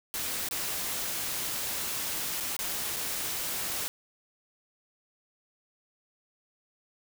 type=noise with dropouts; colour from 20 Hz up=white; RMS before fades=-33 dBFS; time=0.14-3.88 s; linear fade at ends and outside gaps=0 ms; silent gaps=0.487-0.511 / 2.402-2.407 / 2.566-2.591 / 2.963-2.967 s; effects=none